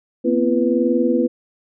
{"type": "tone cluster", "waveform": "sine", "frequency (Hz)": [236.9, 257.7, 338.8, 494], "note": ["A#3", "C4", "E4", "B4"], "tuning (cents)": [28, -26, 48, 0], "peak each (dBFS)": -20, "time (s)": [0.24, 1.28], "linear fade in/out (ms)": 20, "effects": []}